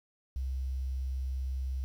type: tone with quantisation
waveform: sine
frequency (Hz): 65.41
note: C2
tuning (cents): 0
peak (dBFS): -31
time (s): 0.36-1.84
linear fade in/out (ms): 0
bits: 10
effects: none